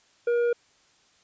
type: tone with tanh clipping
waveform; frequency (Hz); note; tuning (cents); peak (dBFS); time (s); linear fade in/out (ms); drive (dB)
triangle; 475.9; A#4; +36; -22; 0.27-0.53; 5; 11
effects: white hiss -62 dBFS RMS until 1.23 s + resampled to 16000 Hz